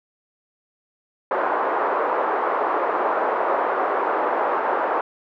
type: band-pass noise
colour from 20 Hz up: white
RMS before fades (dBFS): -22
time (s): 1.31-5.01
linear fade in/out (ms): 2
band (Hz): 380 to 1200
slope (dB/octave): 24
effects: none